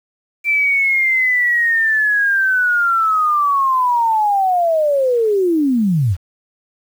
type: linear sweep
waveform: sine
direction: down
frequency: 2349 to 77.78 Hz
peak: -12 dBFS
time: 0.44-6.17 s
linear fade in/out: 50 ms
effects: 7-bit